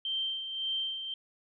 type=tone with tremolo; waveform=sine; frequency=3136 Hz; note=G7; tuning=in tune; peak=-29 dBFS; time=0.05-1.14 s; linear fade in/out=2 ms; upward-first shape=sine; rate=1.8 Hz; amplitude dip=55%; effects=none